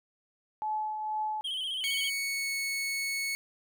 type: tone with tremolo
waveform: sine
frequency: 859 Hz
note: A5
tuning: 42 cents flat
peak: -28 dBFS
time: 0.62-1.41 s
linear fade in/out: 0 ms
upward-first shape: triangle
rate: 2.1 Hz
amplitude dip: 45%
type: tone with vibrato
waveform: triangle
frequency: 3136 Hz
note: G7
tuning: in tune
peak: -30 dBFS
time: 1.44-2.1 s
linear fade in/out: 10 ms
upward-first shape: square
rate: 15 Hz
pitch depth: 53 cents each way
type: tone with pitch glide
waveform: sawtooth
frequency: 2227 to 2207 Hz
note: C#7 to C#7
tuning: +7 to -8 cents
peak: -27 dBFS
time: 1.84-3.35 s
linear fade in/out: 0 ms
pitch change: -15 cents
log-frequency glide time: 2.05-2.52 s
effects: none